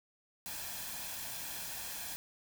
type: noise with comb filter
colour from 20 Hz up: white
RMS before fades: -42 dBFS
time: 0.46-2.16 s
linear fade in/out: 0 ms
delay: 1.2 ms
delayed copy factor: +0.5
effects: none